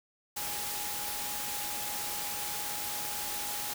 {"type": "tone in noise", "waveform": "sine", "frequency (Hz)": 829, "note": "G#5", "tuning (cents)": -3, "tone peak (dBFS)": -43, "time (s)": [0.36, 3.74], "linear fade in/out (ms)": 10, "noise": "white", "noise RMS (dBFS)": -36, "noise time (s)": [0.36, 3.74], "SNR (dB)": -10, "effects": []}